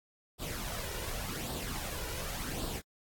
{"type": "noise with flanger", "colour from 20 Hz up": "pink", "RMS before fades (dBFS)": -38, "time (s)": [0.38, 2.82], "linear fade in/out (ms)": 50, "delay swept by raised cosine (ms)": [0.23, 2.13], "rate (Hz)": 0.88, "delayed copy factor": 0.55, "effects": ["AAC 64 kbps"]}